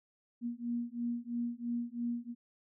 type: beating tone pair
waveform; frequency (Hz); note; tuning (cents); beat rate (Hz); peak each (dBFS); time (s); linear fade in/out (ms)
sine; 236.4 / 239.4; A#3 / A#3; +24 / +46; 3; -37 / -37; 0.41-2.35; 50
effects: none